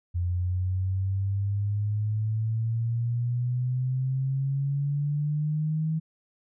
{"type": "exponential sweep", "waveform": "sine", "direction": "up", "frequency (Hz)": [87.31, 160], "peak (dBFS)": -24, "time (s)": [0.14, 6], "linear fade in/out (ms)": 20, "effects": []}